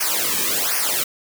white noise with flanger, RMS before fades -21 dBFS, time 0-1.04 s, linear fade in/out 10 ms, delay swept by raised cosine 0.26 to 1.46 ms, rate 1.3 Hz, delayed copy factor -0.9, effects none

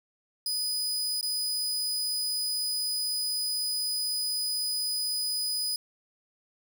sawtooth tone with dropouts, 4978 Hz, D#8, in tune, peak -25 dBFS, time 0.46-5.76 s, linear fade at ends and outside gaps 2 ms, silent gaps 1.211-1.228 s, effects 10-bit

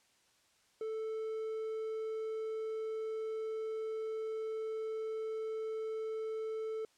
triangle tone, 440.1 Hz, A4, in tune, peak -34 dBFS, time 0.81-6.85 s, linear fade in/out 2 ms, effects white hiss -70 dBFS RMS until 6.97 s + low-pass 8000 Hz 12 dB/octave

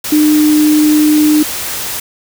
sine tone in noise, 303.1 Hz, D#4, 45 cents flat, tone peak -6 dBFS, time 0.12-1.43 s, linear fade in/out 5 ms, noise white, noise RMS -20 dBFS, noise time 0.04-2 s, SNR +11 dB, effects none

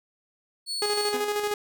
35% pulse tone, 4408 Hz, C#8, 11 cents flat, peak -27 dBFS, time 0.66-1.14 s, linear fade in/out 50 ms
sawtooth tone with tremolo, 415.3 Hz, G#4, in tune, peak -20 dBFS, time 0.82-1.54 s, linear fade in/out 2 ms, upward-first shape square, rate 13 Hz, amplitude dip 40%
sawtooth tone with exponential decay, 253.7 Hz, B3, 47 cents sharp, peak -26 dBFS, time 1.14-1.41 s, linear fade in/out 1 ms, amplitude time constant 57 ms
effects none

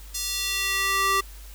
square tone with high-pass filter sweep, 390 Hz, G4, 9 cents flat, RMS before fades -25 dBFS, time 0.14-1.21 s, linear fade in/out 10 ms, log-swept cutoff 5800 to 890 Hz, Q 1.3, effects added 50 Hz sine -40 dBFS peak until 1.54 s + white hiss -49 dBFS RMS until 1.54 s

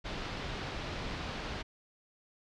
pink low-pass noise, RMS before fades -39 dBFS, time 0.04-1.63 s, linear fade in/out 20 ms, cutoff 4700 Hz, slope 24 dB/octave, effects none

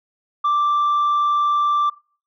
sine tone, 1174.7 Hz, D6, in tune, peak -13 dBFS, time 0.44-1.9 s, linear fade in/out 10 ms, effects noise-tail reverb RT60 0.4 s tail -22 dB re dry + tanh soft clip ceiling -14 dBFS

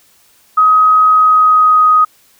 sine tone with pitch glide, 1263 to 1251.4 Hz, D#6 to D#6, +26 to +10 cents, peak -5 dBFS, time 0.57-2.05 s, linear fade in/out 10 ms, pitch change -16 cents, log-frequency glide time 1.07-1.86 s, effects white hiss -50 dBFS RMS until 2.39 s

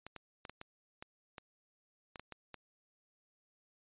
clicks, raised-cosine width 0.3 ms, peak -30 dBFS, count 11, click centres 0.066 / 0.163 / 0.452 / 0.496 / 0.614 / 1.025 / 1.382 / 2.158 / 2.196 / 2.323 / 2.543 s, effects resampled to 8000 Hz

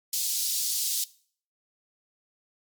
pink high-pass noise, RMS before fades -28 dBFS, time 0.13-1.04 s, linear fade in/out 2 ms, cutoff 4300 Hz, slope 24 dB/octave, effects noise-tail reverb RT60 0.5 s tail -20 dB re dry + MP3 96 kbps

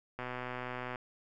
click train, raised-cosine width 0.5 ms, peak -24 dBFS, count 97, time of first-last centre 0.19-0.958 s, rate 125 Hz, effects none

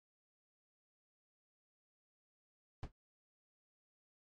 brown noise with exponential decay, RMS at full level -35 dBFS, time 2.83-2.92 s, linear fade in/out 2 ms, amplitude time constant 18 ms, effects low-pass 5000 Hz 12 dB/octave + MP3 48 kbps

